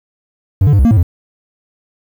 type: tone with pitch steps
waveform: triangle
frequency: 95.6 / 146 / 100.4 / 65.9 / 231.7 / 108.2 / 86.7 Hz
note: G2 / D3 / G2 / C2 / A#3 / A2 / F2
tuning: -43 / -10 / +42 / +13 / -10 / -29 / -12 cents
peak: -4 dBFS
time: 0.61-1.03 s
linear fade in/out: 5 ms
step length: 60 ms
effects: 7-bit